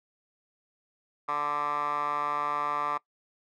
10% pulse tone with band-pass filter, 146.83 Hz, D3, in tune, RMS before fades -30 dBFS, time 1.28-2.98 s, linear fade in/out 10 ms, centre 1200 Hz, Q 8.6, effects noise-tail reverb RT60 0.1 s tail -21 dB re dry

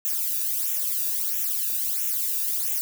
violet noise with flanger, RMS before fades -26 dBFS, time 0.05-2.81 s, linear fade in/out 0 ms, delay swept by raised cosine 0.21 to 0.97 ms, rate 1.5 Hz, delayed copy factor -0.8, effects none

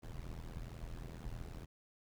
brown noise with amplitude modulation, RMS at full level -42 dBFS, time 0.02-1.66 s, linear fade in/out 20 ms, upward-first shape sine, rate 82 Hz, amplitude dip 95%, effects none

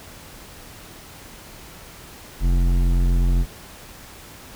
sine tone with hard clipping, 44 Hz, F1, 14 cents sharp, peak -17 dBFS, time 2.4-3.46 s, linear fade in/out 50 ms, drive 12 dB, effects pink hiss -42 dBFS RMS until 4.55 s

